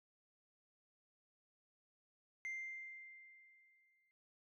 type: tone with exponential decay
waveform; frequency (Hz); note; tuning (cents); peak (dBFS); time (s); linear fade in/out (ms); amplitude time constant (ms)
sine; 2093; C7; 0; -38; 2.45-4.11; 0; 360
effects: tanh soft clip ceiling -40 dBFS